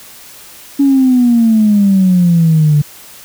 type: exponential sweep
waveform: sine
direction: down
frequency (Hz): 282.6 to 145.1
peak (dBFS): -5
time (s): 0.79-2.82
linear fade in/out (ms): 10
effects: tanh soft clip ceiling -1 dBFS + white hiss -36 dBFS RMS until 3.24 s